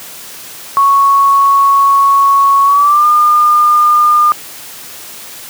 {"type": "tone with pitch glide", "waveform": "sine", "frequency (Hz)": [1108.7, 1209], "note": ["C#6", "D6"], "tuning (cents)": [0, 50], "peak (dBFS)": -5, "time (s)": [0.77, 4.32], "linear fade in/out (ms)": 0, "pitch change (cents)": 150, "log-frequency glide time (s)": [2.64, 3.06], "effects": ["white hiss -30 dBFS RMS until 5.49 s", "high-pass 100 Hz 12 dB/octave"]}